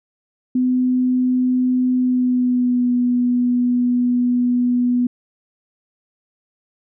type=tone with pitch glide; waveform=sine; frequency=252.8 to 245.6 Hz; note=B3 to B3; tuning=+41 to -9 cents; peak=-14 dBFS; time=0.55-5.07 s; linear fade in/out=5 ms; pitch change=-50 cents; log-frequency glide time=1.96-2.91 s; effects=none